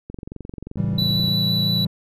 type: click train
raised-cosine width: 3 ms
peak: -20 dBFS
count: 28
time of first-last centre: 0.1-1.284 s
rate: 22.8 Hz
type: chord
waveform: triangle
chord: A dominant seventh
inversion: none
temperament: equal with one note detuned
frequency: 110 / 137.08 / 164.81 / 196 Hz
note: A2 / C#3 / E3 / G3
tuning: 0 / -19 / 0 / 0 cents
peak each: -24 / -26 / -23 / -23 dBFS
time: 0.77-1.87 s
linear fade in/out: 5 ms
type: tone with vibrato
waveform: triangle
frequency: 3951 Hz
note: B7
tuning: in tune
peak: -19 dBFS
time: 0.98-1.85 s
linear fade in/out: 5 ms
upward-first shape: triangle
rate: 5.8 Hz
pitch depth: 8 cents each way
effects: none